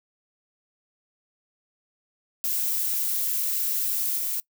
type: noise with level steps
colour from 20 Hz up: violet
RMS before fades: -26 / -28 dBFS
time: 2.44-4.4 s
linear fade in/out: 0 ms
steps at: 4.16 s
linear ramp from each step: 20 ms
effects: noise-tail reverb RT60 0.1 s tail -23 dB re dry